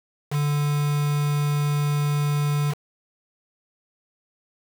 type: tone with quantisation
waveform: triangle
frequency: 146.3 Hz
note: D3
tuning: 6 cents flat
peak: -18 dBFS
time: 0.3-2.75 s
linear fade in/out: 50 ms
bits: 5
effects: none